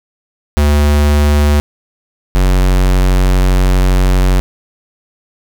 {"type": "tone pair in turn", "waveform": "square", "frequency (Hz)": [73.42, 46.25], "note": ["D2", "F#1"], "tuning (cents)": [0, 0], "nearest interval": "minor sixth", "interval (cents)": 800, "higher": "first", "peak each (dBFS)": -8, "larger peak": "neither", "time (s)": [[0.57, 1.6], [2.35, 4.4]], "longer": "second", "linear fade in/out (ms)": 0, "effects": []}